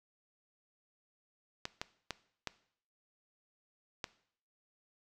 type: clicks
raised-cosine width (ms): 0.2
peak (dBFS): -19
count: 5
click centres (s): 1.654 / 1.815 / 2.107 / 2.473 / 4.042
effects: noise-tail reverb RT60 0.6 s tail -18 dB re dry